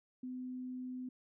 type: tone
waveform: sine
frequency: 253.6 Hz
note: B3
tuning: 46 cents sharp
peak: -40 dBFS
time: 0.23-1.09 s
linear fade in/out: 5 ms
effects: none